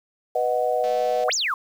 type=chord; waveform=sine; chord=B major; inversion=none; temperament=equal; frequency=493.9 / 622.3 / 740 Hz; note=B4 / D#5 / F#5; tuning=0 / 0 / 0 cents; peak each=-24 dBFS; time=0.35-1.3 s; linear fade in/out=5 ms
type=click train; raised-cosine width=0.2 ms; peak=-24 dBFS; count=88; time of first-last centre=0.84-1.237 s; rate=219 Hz
type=exponential two-way sweep; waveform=sine; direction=up then down; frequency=1013 to 7550 to 1029 Hz; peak=-21 dBFS; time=1.28-1.54 s; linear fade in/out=2 ms; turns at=1.34 s
effects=8-bit